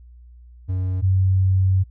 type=tone pair in turn; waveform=triangle / sine; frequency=92.7 / 94.59 Hz; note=F#2 / F#2; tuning=+4 / +39 cents; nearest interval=unison; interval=35 cents; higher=second; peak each=-18 / -14 dBFS; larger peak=second; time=0.68-1.02 / 1.02-1.84 s; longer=second; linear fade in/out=20 ms; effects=added 60 Hz sine -42 dBFS peak until 1.9 s